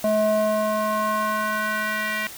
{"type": "tone with band-pass filter sweep", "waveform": "square", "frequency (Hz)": 214.1, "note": "A3", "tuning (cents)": -47, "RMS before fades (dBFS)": -23, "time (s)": [0.04, 2.27], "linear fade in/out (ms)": 2, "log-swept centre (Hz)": [570, 2100], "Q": 2.6, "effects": ["white hiss -39 dBFS RMS until 2.37 s"]}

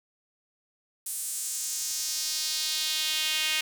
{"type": "tone with high-pass filter sweep", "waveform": "sawtooth", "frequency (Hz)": 311.1, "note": "D#4", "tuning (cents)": 0, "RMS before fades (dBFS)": -30, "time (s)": [1.06, 3.61], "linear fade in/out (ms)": 5, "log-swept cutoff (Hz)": [9400, 2600], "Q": 2, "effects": []}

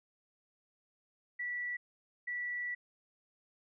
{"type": "tone bursts at uneven times", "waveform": "sine", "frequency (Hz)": 1954, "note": "B6", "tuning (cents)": -19, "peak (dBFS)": -35, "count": 2, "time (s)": [[1.39, 1.77], [2.27, 2.75]], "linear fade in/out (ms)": 10, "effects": []}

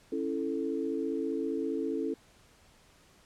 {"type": "chord", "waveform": "sine", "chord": "A major", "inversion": "first", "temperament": "just", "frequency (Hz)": [275, 330, 440], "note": ["C#4", "E4", "A4"], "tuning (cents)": [-14, 2, 0], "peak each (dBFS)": -34, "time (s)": [0.12, 2.14], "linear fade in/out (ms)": 5, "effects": ["pink hiss -61 dBFS RMS until 3.25 s", "low-pass 10000 Hz 12 dB/octave"]}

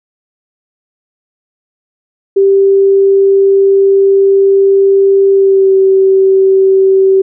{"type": "tone with pitch glide", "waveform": "sine", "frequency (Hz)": [392, 384.4], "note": ["G4", "G4"], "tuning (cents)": [0, -34], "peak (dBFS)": -4, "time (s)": [2.36, 7.22], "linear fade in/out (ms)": 10, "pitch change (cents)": -34, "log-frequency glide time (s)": [5.32, 5.74], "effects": []}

